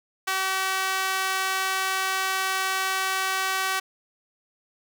sawtooth tone with high-pass filter, 380.8 Hz, F#4, 50 cents sharp, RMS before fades -26 dBFS, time 0.27-3.8 s, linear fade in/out 10 ms, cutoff 1200 Hz, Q 1.2, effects none

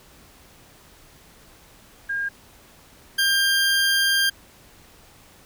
sine / 20% pulse tone pair in turn, 1616 / 1595.6 Hz, G#6 / G6, -48 / +30 cents, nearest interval unison, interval 22 cents, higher first, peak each -23 / -13 dBFS, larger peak second, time 2.09-2.29 / 3.18-4.3 s, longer second, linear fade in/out 10 ms, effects pink hiss -51 dBFS RMS until 5.45 s

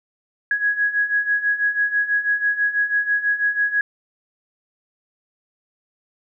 sine beating tone pair, 1661.2 / 1667.3 Hz, G#6 / G#6, 0 / +6 cents, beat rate 6.1 Hz, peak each -23 / -19 dBFS, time 0.51-3.81 s, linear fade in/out 2 ms, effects none

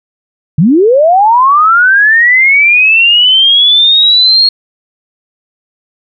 sine linear sweep, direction up, 134.7 to 4300 Hz, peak -3 dBFS, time 0.58-4.49 s, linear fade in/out 5 ms, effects none

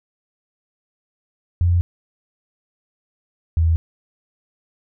sine tone pair in turn, 87.31 / 81.79 Hz, F2 / E2, 0 / -13 cents, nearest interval minor second, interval 113 cents, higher first, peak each -13 dBFS, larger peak neither, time 1.61-1.81 / 3.57-3.76 s, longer first, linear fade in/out 0 ms, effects none

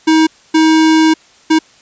square tone bursts at uneven times, 317.5 Hz, D#4, 35 cents sharp, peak -7 dBFS, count 3, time 0.07-0.27 / 0.54-1.14 / 1.5-1.59 s, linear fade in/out 10 ms, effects white hiss -46 dBFS RMS until 1.81 s + resampled to 16000 Hz

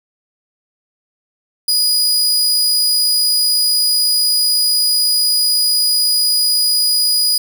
sawtooth tone, 4922 Hz, D#8, 20 cents flat, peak -9 dBFS, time 1.68-7.38 s, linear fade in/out 5 ms, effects none

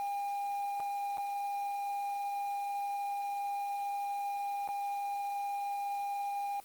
triangle tone with dropouts, 806 Hz, G5, 48 cents sharp, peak -31 dBFS, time 0-6.6 s, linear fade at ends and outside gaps 0 ms, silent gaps 0.799-0.803 / 1.172-1.181 / 4.676-4.688 s, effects white hiss -56 dBFS RMS until 6.64 s + Opus 24 kbps

